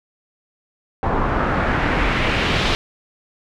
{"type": "noise with low-pass filter sweep", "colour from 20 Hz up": "pink", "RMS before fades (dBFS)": -19, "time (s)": [1.03, 2.75], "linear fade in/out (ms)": 0, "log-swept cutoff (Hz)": [1000, 3700], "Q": 1.6, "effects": []}